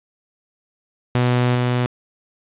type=tone with level steps; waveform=sawtooth; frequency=123.47 Hz; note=B2; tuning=in tune; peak=-11 / -13 dBFS; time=1.15-1.86 s; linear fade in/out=0 ms; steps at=1.55 s; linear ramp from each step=2 ms; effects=resampled to 8000 Hz + 7-bit